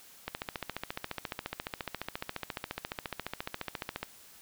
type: click train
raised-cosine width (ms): 0.3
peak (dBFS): -18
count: 55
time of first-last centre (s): 0.28-4.03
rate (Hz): 14.4
effects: white hiss -55 dBFS RMS until 4.41 s